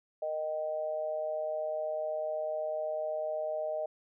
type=tone with amplitude modulation; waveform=sine; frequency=620 Hz; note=D#5; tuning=6 cents flat; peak=-28 dBFS; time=0.22-3.86 s; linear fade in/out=5 ms; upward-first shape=sine; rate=156 Hz; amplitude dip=70%; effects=none